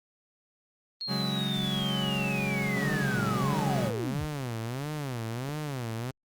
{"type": "linear sweep", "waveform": "sine", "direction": "down", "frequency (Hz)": [4300, 49], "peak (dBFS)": -32, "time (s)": [1.01, 4.25], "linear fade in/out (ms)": 0}
{"type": "chord", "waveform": "40% pulse", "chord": "C# suspended fourth", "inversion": "none", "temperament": "equal", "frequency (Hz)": [138.59, 185, 207.7], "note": ["C#3", "F#3", "G#3"], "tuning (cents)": [0, 0, 0], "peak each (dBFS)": -32, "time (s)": [1.07, 3.92], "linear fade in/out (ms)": 50}
{"type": "clicks", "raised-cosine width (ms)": 2, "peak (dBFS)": [-33, -34, -31, -28], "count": 4, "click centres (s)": [2.521, 3.371, 3.531, 5.489]}
{"type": "tone with vibrato", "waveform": "sawtooth", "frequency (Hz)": 130.81, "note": "C3", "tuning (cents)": 0, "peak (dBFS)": -28, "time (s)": [2.76, 6.11], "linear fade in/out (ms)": 5, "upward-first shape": "sine", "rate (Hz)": 1.5, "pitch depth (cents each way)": 270}
{"effects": ["Opus 32 kbps"]}